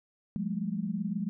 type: tone cluster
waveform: sine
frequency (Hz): 173.2 / 200.6 / 219.1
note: F3 / G3 / A3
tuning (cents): -14 / +40 / -7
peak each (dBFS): -35 / -33 / -35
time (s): 0.36-1.29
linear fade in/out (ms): 0
effects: none